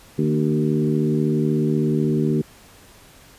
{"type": "harmonic tone with a mistuned harmonic", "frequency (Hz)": 76.3, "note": "D#2", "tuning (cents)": -33, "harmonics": [2, 3, 4, 5, 6], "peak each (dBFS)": [-21, -22, -25, -24, -33], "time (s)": [0.18, 2.42], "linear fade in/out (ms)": 10, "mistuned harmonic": 4, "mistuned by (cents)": -22, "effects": ["pink hiss -48 dBFS RMS until 3.38 s", "resampled to 32000 Hz"]}